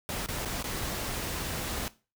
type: noise with dropouts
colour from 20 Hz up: pink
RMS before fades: -34 dBFS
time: 0.09-1.88 s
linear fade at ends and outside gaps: 0 ms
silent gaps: 0.261-0.286 / 0.449-0.457 / 0.626-0.642 s
effects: noise-tail reverb RT60 0.3 s tail -17 dB re dry